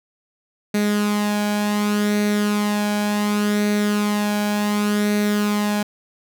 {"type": "tone with flanger", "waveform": "sawtooth", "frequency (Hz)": 207.7, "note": "G#3", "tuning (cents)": 0, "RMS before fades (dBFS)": -20, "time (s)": [0.74, 5.83], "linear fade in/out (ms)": 5, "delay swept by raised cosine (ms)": [0.48, 1.27], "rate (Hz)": 0.68, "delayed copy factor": 0.5, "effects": []}